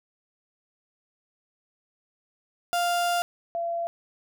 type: tone pair in turn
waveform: 35% pulse / sine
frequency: 698.5 / 680.2 Hz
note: F5 / F5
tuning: 0 / -46 cents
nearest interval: unison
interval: 46 cents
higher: first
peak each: -21 / -26 dBFS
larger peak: first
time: 2.73-3.22 / 3.55-3.87 s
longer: first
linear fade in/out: 0 ms
effects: none